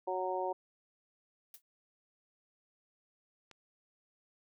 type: harmonic tone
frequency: 185 Hz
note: F#3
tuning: in tune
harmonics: 2 / 3 / 4 / 5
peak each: -38 / -38 / -38 / -38 dBFS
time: 0.07-0.53 s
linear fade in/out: 10 ms
type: noise with exponential decay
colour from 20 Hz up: blue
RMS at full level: -46 dBFS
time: 1.54-1.62 s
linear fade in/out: 2 ms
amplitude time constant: 17 ms
type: click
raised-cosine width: 0.2 ms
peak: -36 dBFS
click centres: 3.513 s
effects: none